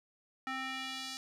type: tone with band-pass filter sweep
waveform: square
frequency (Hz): 263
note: C4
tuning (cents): +9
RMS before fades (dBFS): -40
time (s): 0.47-1.17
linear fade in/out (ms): 0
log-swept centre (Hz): 1600 to 5100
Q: 1.4
effects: none